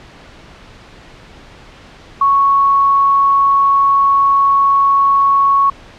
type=tone; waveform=sine; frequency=1108 Hz; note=C#6; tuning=1 cent flat; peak=-8 dBFS; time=2.21-5.7 s; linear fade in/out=5 ms; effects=pink hiss -39 dBFS RMS until 5.98 s + low-pass 4000 Hz 12 dB/octave